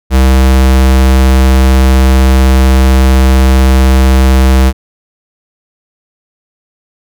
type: tone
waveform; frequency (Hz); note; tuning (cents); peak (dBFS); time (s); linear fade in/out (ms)
square; 65.41; C2; 0; -4; 0.1-4.73; 50
effects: none